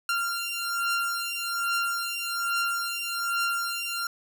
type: beating tone pair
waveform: sawtooth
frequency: 1385 / 1386.2 Hz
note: F6 / F6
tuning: -15 / -13 cents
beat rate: 1.2 Hz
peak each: -26 / -26 dBFS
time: 0.09-4.07 s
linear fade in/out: 2 ms
effects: none